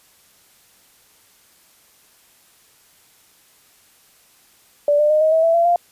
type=tone with pitch steps; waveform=sine; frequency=583 / 598 / 613.4 / 629.2 / 645.4 / 662 / 679 / 696.5 Hz; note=D5 / D5 / D#5 / D#5 / E5 / E5 / F5 / F5; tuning=-13 / +31 / -25 / +19 / -37 / +7 / -49 / -5 cents; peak=-12 dBFS; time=4.88-5.76 s; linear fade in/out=2 ms; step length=110 ms; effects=white hiss -54 dBFS RMS until 5.91 s + resampled to 32000 Hz